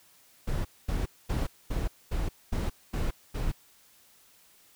brown noise bursts, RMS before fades -29 dBFS, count 8, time 0.47-3.52 s, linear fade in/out 10 ms, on 180 ms, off 230 ms, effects white hiss -60 dBFS RMS until 4.75 s

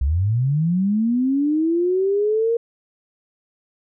sine linear sweep, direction up, 61.74 to 469.7 Hz, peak -16 dBFS, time 0.01-2.57 s, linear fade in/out 5 ms, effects none

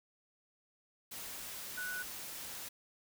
sine tone in noise, 1480 Hz, F#6, in tune, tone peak -38 dBFS, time 1.77-2.03 s, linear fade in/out 10 ms, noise white, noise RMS -45 dBFS, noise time 1.11-2.69 s, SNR +4 dB, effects none

